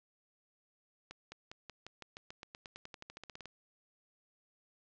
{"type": "accelerating click train", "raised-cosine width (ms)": 0.2, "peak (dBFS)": -29, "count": 22, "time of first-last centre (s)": [1.11, 3.456], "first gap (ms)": 210, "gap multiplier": 0.93, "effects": ["low-pass 6000 Hz 12 dB/octave"]}